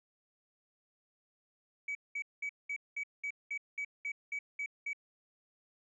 sine tone bursts, 2277 Hz, C#7, 46 cents sharp, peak -33 dBFS, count 12, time 1.88-4.932 s, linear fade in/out 5 ms, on 71 ms, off 200 ms, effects tanh soft clip ceiling -32 dBFS

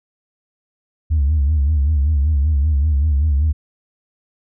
sine tone with vibrato, 73.42 Hz, D2, in tune, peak -11 dBFS, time 1.1-3.53 s, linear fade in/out 20 ms, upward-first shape sine, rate 5.2 Hz, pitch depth 130 cents each way, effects tanh soft clip ceiling -10 dBFS

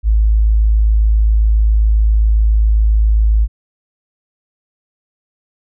sine tone, 53.7 Hz, A1, 41 cents flat, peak -8 dBFS, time 0.03-3.48 s, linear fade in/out 50 ms, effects none

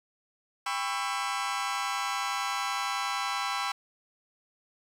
sawtooth chord, C# half-diminished seventh, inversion second, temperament just, 798.3 / 997.9 / 1108.7 / 1330.5 Hz, G5 / B5 / C#6 / E6, +31 / +18 / 0 / +16 cents, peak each -31 dBFS, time 0.66-3.72 s, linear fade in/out 5 ms, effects low-pass 8000 Hz 12 dB/octave + 9-bit

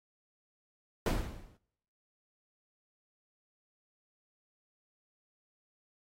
brown noise with exponential decay, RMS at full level -24 dBFS, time 1.06-1.57 s, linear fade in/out 2 ms, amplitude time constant 110 ms, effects noise-tail reverb RT60 0.9 s tail -26 dB re dry + AAC 48 kbps

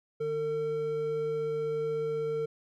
triangle tone pair together, 151.4 / 452.7 Hz, D#3 / A4, -47 / +49 cents, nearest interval octave + perfect fifth, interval 1896 cents, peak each -38 / -27 dBFS, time 0.2-2.46 s, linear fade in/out 10 ms, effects none

